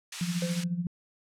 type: band-pass noise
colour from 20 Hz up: white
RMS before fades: -40 dBFS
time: 0.12-0.64 s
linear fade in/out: 5 ms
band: 1400 to 6900 Hz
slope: 12 dB/octave
type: tone with tremolo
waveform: sine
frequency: 174.61 Hz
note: F3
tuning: in tune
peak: -25 dBFS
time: 0.21-0.87 s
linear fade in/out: 2 ms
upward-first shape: sine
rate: 14 Hz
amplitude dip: 70%
type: tone with exponential decay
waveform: triangle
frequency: 514 Hz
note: C5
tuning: 31 cents flat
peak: -29 dBFS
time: 0.42-0.82 s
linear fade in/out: 2 ms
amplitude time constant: 86 ms
effects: low-pass 12000 Hz 12 dB/octave